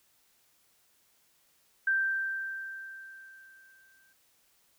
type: tone with exponential decay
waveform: sine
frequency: 1568 Hz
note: G6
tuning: in tune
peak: -23 dBFS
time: 1.87-4.13 s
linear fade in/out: 5 ms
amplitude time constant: 490 ms
effects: white hiss -68 dBFS RMS until 4.78 s